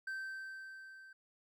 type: tone with level ramp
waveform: triangle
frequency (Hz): 1554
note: G6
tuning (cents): -16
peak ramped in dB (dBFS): -36 to -52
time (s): 0.07-1.13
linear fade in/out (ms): 5
effects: none